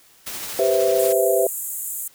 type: noise with tremolo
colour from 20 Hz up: white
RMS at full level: -30 dBFS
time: 0.26-1.13 s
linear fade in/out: 10 ms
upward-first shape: sine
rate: 13 Hz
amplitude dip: 25%
type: chord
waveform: sine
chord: C major seventh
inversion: second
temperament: equal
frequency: 392 / 493.9 / 523.3 / 659.3 Hz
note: G4 / B4 / C5 / E5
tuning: 0 / 0 / 0 / 0 cents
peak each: -21 / -23 / -21 / -20 dBFS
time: 0.59-1.47 s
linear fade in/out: 2 ms
type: band-pass noise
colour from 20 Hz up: white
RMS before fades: -29 dBFS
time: 0.99-2.08 s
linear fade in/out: 5 ms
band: 6900 to 16000 Hz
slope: 96 dB/octave
effects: white hiss -53 dBFS RMS until 2.14 s